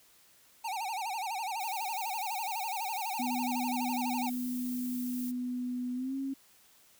square tone with vibrato, 828 Hz, G#5, 5 cents flat, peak -34 dBFS, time 0.64-4.3 s, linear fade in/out 10 ms, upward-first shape sine, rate 12 Hz, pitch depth 200 cents each way
violet noise, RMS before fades -44 dBFS, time 1.59-5.32 s, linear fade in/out 20 ms
sine tone with pitch glide, 248.2 to 270.7 Hz, B3 to C#4, +9 to -41 cents, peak -32 dBFS, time 3.19-6.34 s, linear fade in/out 10 ms, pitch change +150 cents, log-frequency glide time 5.94-6.15 s
effects white hiss -62 dBFS RMS until 6.99 s

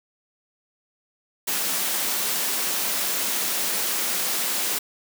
white high-pass noise, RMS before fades -25 dBFS, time 1.47-4.79 s, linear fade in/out 10 ms, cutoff 170 Hz, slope 48 dB/octave, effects none

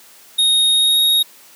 square tone with pitch glide, 3729 to 3755 Hz, A#7 to A#7, 0 to +12 cents, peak -12 dBFS, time 0.38-1.23 s, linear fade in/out 10 ms, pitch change +12 cents, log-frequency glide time 0.72-0.99 s, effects white hiss -45 dBFS RMS until 1.55 s + high-pass 200 Hz 12 dB/octave

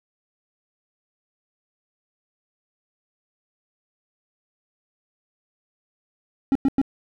triangle tone bursts, 271.7 Hz, C#4, 35 cents flat, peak -13 dBFS, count 3, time 6.52-6.815 s, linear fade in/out 0 ms, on 33 ms, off 98 ms, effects none

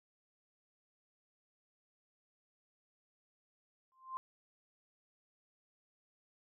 sine tone with exponential growth, 1046.5 Hz, C6, in tune, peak -35 dBFS, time 3.92-4.17 s, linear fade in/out 0 ms, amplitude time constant 54 ms, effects none

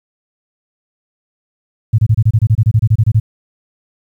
sine tone bursts, 110 Hz, A2, in tune, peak -6 dBFS, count 16, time 1.93-3.2 s, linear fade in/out 10 ms, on 55 ms, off 26 ms, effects 8-bit

